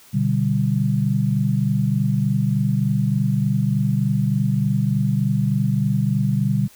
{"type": "chord", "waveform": "sine", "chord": "G major", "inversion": "first", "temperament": "equal", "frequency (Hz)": [123.47, 146.83, 196], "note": ["B2", "D3", "G3"], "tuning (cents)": [0, 0, 0], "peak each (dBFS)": -21, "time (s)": [0.13, 6.68], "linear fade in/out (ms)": 20, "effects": ["white hiss -49 dBFS RMS until 6.75 s"]}